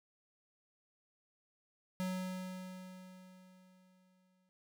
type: tone with exponential decay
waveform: square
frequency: 185 Hz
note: F#3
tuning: in tune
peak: -35 dBFS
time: 2-4.49 s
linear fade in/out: 0 ms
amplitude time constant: 540 ms
effects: none